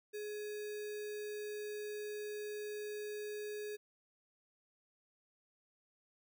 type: tone with sample-and-hold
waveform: sine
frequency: 419.6 Hz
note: G#4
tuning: 18 cents sharp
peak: -40 dBFS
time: 0.13-3.77 s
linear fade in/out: 20 ms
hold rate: 2100 Hz
effects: none